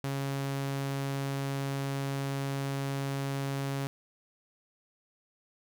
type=tone; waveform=sawtooth; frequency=137.8 Hz; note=C#3; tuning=10 cents flat; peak=-27 dBFS; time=0.04-3.87 s; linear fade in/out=0 ms; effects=none